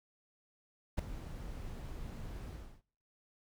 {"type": "noise with ADSR envelope", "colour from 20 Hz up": "brown", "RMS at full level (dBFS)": -28, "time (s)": [0.97, 2.82], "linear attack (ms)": 22, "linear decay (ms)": 3, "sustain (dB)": -16, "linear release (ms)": 320, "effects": ["noise-tail reverb RT60 0.6 s tail -25 dB re dry"]}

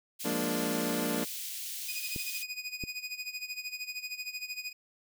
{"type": "high-pass noise", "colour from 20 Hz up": "white", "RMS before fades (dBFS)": -39, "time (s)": [0.19, 2.44], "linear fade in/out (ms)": 20, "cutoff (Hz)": 2500, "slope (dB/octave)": 24}
{"type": "chord", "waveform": "25% pulse", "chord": "Bb dominant seventh", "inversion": "second", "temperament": "equal", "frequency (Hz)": [174.61, 207.7, 233.1, 293.7], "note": ["F3", "Ab3", "Bb3", "D4"], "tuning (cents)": [0, 0, 0, 0], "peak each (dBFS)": [-34, -35, -30, -31], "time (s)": [0.24, 1.25], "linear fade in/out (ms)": 20}
{"type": "tone with tremolo", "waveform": "25% pulse", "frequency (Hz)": 2484, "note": "D#7", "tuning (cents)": -3, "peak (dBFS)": -30, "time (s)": [1.88, 4.73], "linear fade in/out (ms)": 10, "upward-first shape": "sine", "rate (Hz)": 13, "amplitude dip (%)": 80}
{"type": "clicks", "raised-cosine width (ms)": 3, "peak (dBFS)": -25, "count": 2, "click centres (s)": [2.162, 2.838]}
{"effects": []}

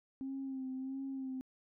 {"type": "tone with vibrato", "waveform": "sine", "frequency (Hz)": 265.4, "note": "C4", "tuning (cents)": 25, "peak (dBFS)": -37, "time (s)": [0.21, 1.41], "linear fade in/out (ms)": 0, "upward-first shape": "sine", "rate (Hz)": 1.5, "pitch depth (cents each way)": 35, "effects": ["tanh soft clip ceiling -33 dBFS"]}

